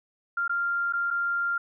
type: tone with dropouts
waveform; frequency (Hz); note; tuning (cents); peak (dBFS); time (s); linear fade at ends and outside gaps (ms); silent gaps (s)
sine; 1393; F6; -5; -24; 0.37-1.58; 5; 0.479-0.494 / 0.926-0.934 / 1.105-1.109
effects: none